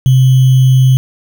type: tone with sample-and-hold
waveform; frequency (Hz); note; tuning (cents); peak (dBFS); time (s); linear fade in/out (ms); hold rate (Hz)
sine; 130; C3; -11; -4; 0.06-0.97; 0; 3150
effects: none